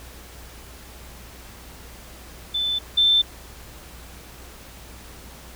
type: tone pair in turn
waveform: sine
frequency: 3520 / 3549 Hz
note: A7 / A7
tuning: 0 / +14 cents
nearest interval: unison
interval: 14 cents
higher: second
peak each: -21 / -14 dBFS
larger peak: second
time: 2.54-2.79 / 2.97-3.22 s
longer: neither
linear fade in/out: 10 ms
effects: added 60 Hz sine -44 dBFS peak until 5.55 s + pink hiss -44 dBFS RMS until 5.55 s